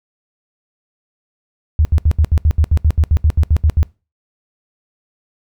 sine tone bursts, 77.1 Hz, D#2, 15 cents flat, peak -8 dBFS, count 16, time 1.79-3.83 s, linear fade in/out 0 ms, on 60 ms, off 72 ms, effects noise-tail reverb RT60 0.3 s tail -23 dB re dry

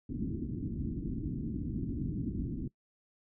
white low-pass noise, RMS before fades -36 dBFS, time 0.09-2.68 s, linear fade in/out 5 ms, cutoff 310 Hz, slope 48 dB/octave, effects noise-tail reverb RT60 0.1 s tail -22 dB re dry

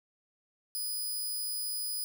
5% pulse tone, 4978 Hz, D#8, in tune, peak -26 dBFS, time 0.75-2.04 s, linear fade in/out 0 ms, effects none

